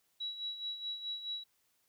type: tone with tremolo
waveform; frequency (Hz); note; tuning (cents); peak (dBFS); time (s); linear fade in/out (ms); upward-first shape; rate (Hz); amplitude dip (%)
sine; 3900; B7; -23; -35; 0.2-1.44; 10; sine; 4.7; 65
effects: white hiss -75 dBFS RMS until 1.88 s